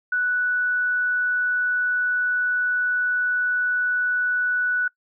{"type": "tone", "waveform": "sine", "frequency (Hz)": 1480, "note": "F#6", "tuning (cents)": 0, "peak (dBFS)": -19, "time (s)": [0.12, 4.88], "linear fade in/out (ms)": 5, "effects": ["noise-tail reverb RT60 0.1 s tail -23 dB re dry"]}